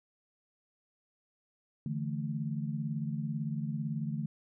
sine chord, D suspended second, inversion none, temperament equal, 146.83 / 164.81 / 220 Hz, D3 / E3 / A3, 0 / 0 / 0 cents, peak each -35 / -38 / -37 dBFS, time 1.86-4.26 s, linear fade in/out 2 ms, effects none

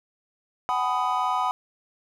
triangle chord, G# minor seventh, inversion third, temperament just, 747.5 / 830.6 / 996.7 / 1245.9 Hz, F#5 / G#5 / B5 / D#6, +17 / 0 / +16 / +2 cents, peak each -26 / -30 / -24 / -26 dBFS, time 0.69-1.51 s, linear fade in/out 0 ms, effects none

